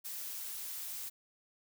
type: noise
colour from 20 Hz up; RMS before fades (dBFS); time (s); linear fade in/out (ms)
blue; -42; 0.04-1.1; 20
effects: none